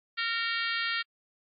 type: harmonic tone with a mistuned harmonic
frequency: 461.2 Hz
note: A#4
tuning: 19 cents flat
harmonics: 3 / 4 / 5 / 6 / 7 / 8 / 9 / 10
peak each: -34 / -33 / -37 / -38 / -37 / -40 / -40 / -41 dBFS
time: 0.17-1.03 s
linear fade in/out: 20 ms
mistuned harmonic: 5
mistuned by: -20 cents
effects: AAC 48 kbps